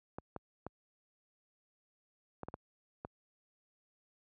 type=clicks; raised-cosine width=1 ms; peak=-27 dBFS; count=7; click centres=0.185 / 0.363 / 0.666 / 2.433 / 2.485 / 2.541 / 3.049 s; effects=high-pass 60 Hz 12 dB/octave